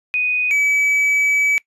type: tone pair in turn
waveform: sine / triangle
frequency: 2489 / 2288 Hz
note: D#7 / D7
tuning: 0 / -46 cents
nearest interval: minor second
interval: 146 cents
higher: first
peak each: -16 / -12 dBFS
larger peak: second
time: 0.14-0.51 / 0.51-1.58 s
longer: second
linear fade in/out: 0 ms
effects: noise-tail reverb RT60 0.1 s tail -21 dB re dry + resampled to 32000 Hz

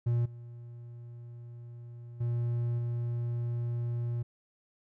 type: tone with level steps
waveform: triangle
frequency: 119 Hz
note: A#2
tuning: 36 cents sharp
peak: -23 / -41 / -26 / -28 dBFS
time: 0.06-4.23 s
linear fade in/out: 10 ms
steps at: 0.25 / 2.2 / 2.78 s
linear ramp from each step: 10 ms
effects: none

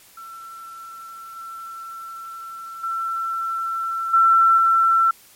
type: tone with level steps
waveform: sine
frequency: 1344 Hz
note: E6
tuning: 33 cents sharp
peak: -35 / -32 / -22 / -11 / -13 dBFS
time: 0.17-5.11 s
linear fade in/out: 5 ms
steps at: 1.36 / 2.83 / 4.13 / 4.57 s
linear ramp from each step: 10 ms
effects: white hiss -50 dBFS RMS until 5.35 s + MP3 64 kbps

